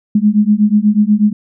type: beating tone pair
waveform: sine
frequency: 205.7 / 213.9 Hz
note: G#3 / A3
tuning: -16 / -49 cents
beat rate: 8.2 Hz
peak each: -11 dBFS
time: 0.15-1.33 s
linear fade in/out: 5 ms
effects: none